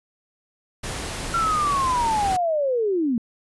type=noise; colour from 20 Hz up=pink; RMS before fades=-30 dBFS; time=0.83-2.37 s; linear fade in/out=10 ms
type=linear sweep; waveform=sine; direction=down; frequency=1373 to 220.2 Hz; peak=-19 dBFS; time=1.34-3.18 s; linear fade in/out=2 ms
effects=resampled to 24000 Hz